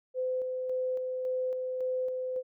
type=tone with tremolo; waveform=sine; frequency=511 Hz; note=C5; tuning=41 cents flat; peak=-28 dBFS; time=0.14-2.43 s; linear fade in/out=50 ms; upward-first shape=square; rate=1.8 Hz; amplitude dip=30%; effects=none